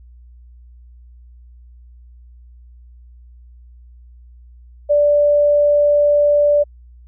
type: tone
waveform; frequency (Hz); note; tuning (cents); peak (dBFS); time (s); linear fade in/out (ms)
sine; 585; D5; -7; -10; 4.89-6.64; 20
effects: added 60 Hz sine -40 dBFS peak until 7.07 s